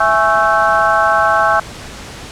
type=harmonic tone with a mistuned harmonic; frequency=220 Hz; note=A3; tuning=in tune; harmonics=3 / 4 / 5 / 6 / 7; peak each=-16 / -16 / -16 / -16 / -16 dBFS; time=0-1.6 s; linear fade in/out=5 ms; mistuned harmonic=4; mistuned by=-96 cents; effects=pink hiss -31 dBFS RMS until 2.31 s + low-pass 8000 Hz 12 dB/octave